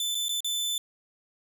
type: tone with dropouts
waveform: sawtooth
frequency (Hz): 3520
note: A7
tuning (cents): 0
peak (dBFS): -24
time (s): 0-0.78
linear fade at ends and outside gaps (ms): 2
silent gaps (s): 0.147-0.151 / 0.284-0.292 / 0.405-0.445
effects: none